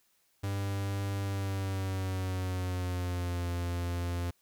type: tone with pitch glide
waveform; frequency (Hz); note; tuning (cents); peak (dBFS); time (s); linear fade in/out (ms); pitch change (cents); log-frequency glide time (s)
45% pulse; 99 to 87.19; G2 to F2; +18 to -2; -31; 0.43-4.31; 10; -220; 1.23-3.48
effects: white hiss -71 dBFS RMS until 4.41 s